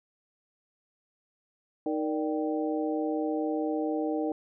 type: harmonic tone with a mistuned harmonic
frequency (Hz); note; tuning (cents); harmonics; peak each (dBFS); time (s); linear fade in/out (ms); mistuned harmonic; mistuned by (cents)
155.56; D#3; 0; 2 / 3 / 4 / 5; -29 / -33 / -35 / -37; 1.86-4.32; 2; 4; -89
effects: none